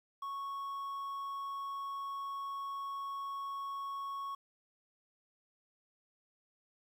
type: tone with quantisation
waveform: triangle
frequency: 1106 Hz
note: C#6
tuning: 4 cents flat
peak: -36 dBFS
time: 0.22-4.35 s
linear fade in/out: 5 ms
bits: 11
effects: none